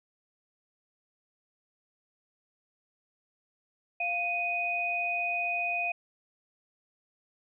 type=tone pair together; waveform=sine; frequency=698.5 / 2491 Hz; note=F5 / D#7; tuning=0 / +1 cents; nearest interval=octave + minor seventh; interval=2201 cents; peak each=-33 / -29 dBFS; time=4-5.92 s; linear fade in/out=5 ms; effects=none